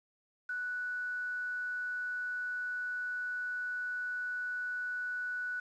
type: tone with quantisation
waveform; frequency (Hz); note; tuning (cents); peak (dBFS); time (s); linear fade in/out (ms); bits
sine; 1480; F#6; 0; -34; 0.49-5.6; 5; 9
effects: low-pass 5000 Hz 12 dB/octave